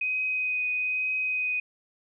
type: tone with vibrato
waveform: sine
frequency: 2507 Hz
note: D#7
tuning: 12 cents sharp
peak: -25 dBFS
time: 0.01-1.6 s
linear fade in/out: 5 ms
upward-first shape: triangle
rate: 1.1 Hz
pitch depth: 12 cents each way
effects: none